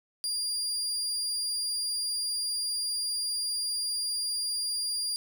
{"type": "tone", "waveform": "30% pulse", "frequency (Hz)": 4805, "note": "D8", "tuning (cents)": 39, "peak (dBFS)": -26, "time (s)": [0.24, 5.16], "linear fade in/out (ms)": 0, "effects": []}